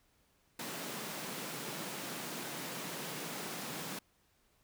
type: high-pass noise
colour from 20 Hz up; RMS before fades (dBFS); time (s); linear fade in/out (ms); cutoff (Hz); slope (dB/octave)
pink; -42; 0.59-3.99; 5; 140; 48
effects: pink hiss -72 dBFS RMS until 4.63 s